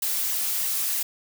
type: noise with flanger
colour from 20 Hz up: blue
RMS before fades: -26 dBFS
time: 0.02-1.03 s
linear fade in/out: 5 ms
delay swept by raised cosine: 1 to 5.3 ms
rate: 3.2 Hz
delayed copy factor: +0.65
effects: none